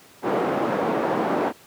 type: band-pass noise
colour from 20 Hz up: pink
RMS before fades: -23 dBFS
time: 0.22-1.53 s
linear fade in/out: 50 ms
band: 270 to 940 Hz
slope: 12 dB/octave
effects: pink hiss -50 dBFS RMS until 1.66 s + high-pass 150 Hz 12 dB/octave